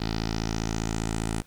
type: tone with low-pass filter sweep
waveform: 10% pulse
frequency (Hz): 55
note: A1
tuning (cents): 0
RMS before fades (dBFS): -29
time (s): 0-1.42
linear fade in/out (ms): 5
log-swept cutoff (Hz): 4500 to 9100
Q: 3.5
effects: pink hiss -58 dBFS RMS until 1.46 s